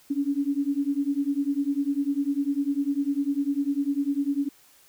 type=beating tone pair; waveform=sine; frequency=277.2 / 287.2 Hz; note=C#4 / D4; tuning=0 / -39 cents; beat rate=10 Hz; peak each=-26 dBFS; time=0.1-4.49 s; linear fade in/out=10 ms; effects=white hiss -57 dBFS RMS until 4.88 s